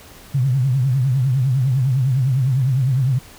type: tone with vibrato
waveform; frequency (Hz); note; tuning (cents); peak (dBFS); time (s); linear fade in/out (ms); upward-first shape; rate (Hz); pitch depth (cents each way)
sine; 130.81; C3; 0; -14; 0.34-3.19; 10; triangle; 9.9; 160
effects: pink hiss -43 dBFS RMS until 3.38 s